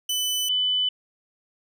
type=tone pair in turn; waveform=sawtooth / sine; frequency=3000 / 3000 Hz; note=F#7 / F#7; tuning=+23 / +23 cents; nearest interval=unison; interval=0 cents; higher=neither; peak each=-20 dBFS; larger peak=neither; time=0.09-0.49 / 0.49-0.89 s; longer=neither; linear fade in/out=5 ms; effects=none